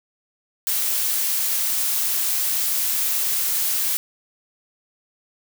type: noise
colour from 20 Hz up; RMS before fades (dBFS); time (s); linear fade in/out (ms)
blue; -22; 0.67-3.97; 0
effects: none